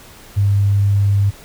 sine tone, 100.3 Hz, G2, 40 cents sharp, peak -11 dBFS, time 0.36-1.31 s, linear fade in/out 20 ms, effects pink hiss -41 dBFS RMS until 1.44 s

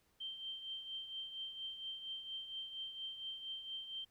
sine tone with tremolo, 3136 Hz, G7, in tune, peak -40 dBFS, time 0.2-4.05 s, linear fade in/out 10 ms, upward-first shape triangle, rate 4.3 Hz, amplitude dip 65%, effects pink hiss -75 dBFS RMS until 4.1 s

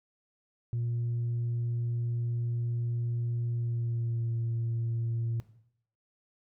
sine tone with pitch glide, 118.5 to 115.66 Hz, A#2 to A#2, +29 to -13 cents, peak -27 dBFS, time 0.73-5.4 s, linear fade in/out 0 ms, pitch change -42 cents, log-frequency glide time 3.51-4.31 s, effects noise-tail reverb RT60 0.7 s tail -17 dB re dry + tanh soft clip ceiling -26 dBFS

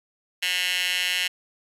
15% pulse tone with high-pass filter, 180.9 Hz, F#3, 39 cents flat, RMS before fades -25 dBFS, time 0.42-1.28 s, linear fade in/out 10 ms, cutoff 2500 Hz, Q 4.4, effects resampled to 32000 Hz

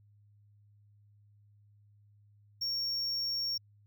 triangle tone, 5520 Hz, F8, 21 cents flat, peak -30 dBFS, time 2.61-3.58 s, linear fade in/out 10 ms, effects added 103 Hz sine -60 dBFS peak until 3.86 s

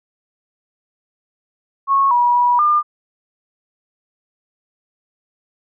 sine tone with pitch steps, 1098 / 966 / 972 / 1203 Hz, C#6 / B5 / B5 / D6, -17 / -39 / -28 / +41 cents, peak -11 dBFS, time 1.87-2.83 s, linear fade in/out 50 ms, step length 240 ms, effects none

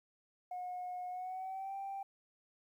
sine tone with pitch glide, 724 to 785 Hz, F#5 to G5, -38 to +2 cents, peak -38 dBFS, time 0.51-2.03 s, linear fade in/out 5 ms, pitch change +140 cents, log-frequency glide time 1.09-1.75 s, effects tanh soft clip ceiling -36 dBFS + 12-bit

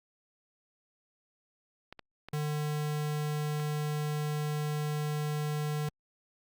clicks, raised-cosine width 0.3 ms, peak -28 dBFS, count 4, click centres 1.926 / 1.993 / 2.286 / 3.599 s
square tone, 150 Hz, D3, 37 cents sharp, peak -31 dBFS, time 2.33-5.89 s, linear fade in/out 5 ms
effects Opus 48 kbps

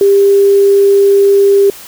sine tone with quantisation, 398 Hz, G4, 26 cents sharp, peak -4 dBFS, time 0.01-1.7 s, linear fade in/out 2 ms, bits 5, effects white hiss -32 dBFS RMS until 1.87 s

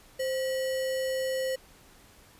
sine tone with sample-and-hold, 523.3 Hz, C5, in tune, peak -27 dBFS, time 0.19-1.56 s, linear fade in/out 10 ms, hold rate 2450 Hz, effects pink hiss -56 dBFS RMS until 2.39 s + resampled to 32000 Hz

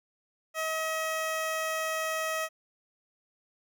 15% pulse tone, 637 Hz, D#5, 41 cents sharp, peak -23 dBFS, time 0.54-2.49 s, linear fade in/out 50 ms, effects none

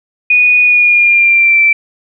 sine tone with pitch glide, 2468 to 2335 Hz, D#7 to D7, -15 to -11 cents, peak -5 dBFS, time 0.3-1.73 s, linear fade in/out 5 ms, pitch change -96 cents, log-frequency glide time 0.63-1.62 s, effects none

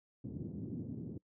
pink band-pass noise, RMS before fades -43 dBFS, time 0.24-1.18 s, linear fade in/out 5 ms, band 110 to 310 Hz, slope 24 dB/octave, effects noise-tail reverb RT60 0.1 s tail -24 dB re dry

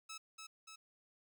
10% pulse tone with echo, 1300 Hz, E6, 24 cents flat, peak -38 dBFS, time 0.09-0.18 s, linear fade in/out 10 ms, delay 290 ms, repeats 2, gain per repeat -3 dB, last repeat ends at 0.76 s, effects none

